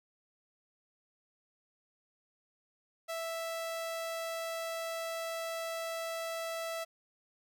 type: tone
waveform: sawtooth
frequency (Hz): 659.3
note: E5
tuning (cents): 0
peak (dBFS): -32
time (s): 3.08-6.85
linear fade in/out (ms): 20
effects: none